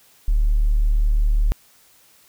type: tone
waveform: triangle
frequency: 37.3 Hz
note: D1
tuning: 28 cents sharp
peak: -10 dBFS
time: 0.28-1.52 s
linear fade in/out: 0 ms
effects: tanh soft clip ceiling -12 dBFS + white hiss -54 dBFS RMS until 2.28 s